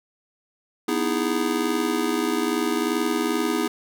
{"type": "chord", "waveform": "square", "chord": "E major seventh", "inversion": "second", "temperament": "just", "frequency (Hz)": [247.2, 309, 329.6, 412], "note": ["B3", "D#4", "E4", "G#4"], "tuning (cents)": [2, -12, 0, -14], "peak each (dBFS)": -28, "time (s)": [0.88, 3.68], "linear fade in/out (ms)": 5, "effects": []}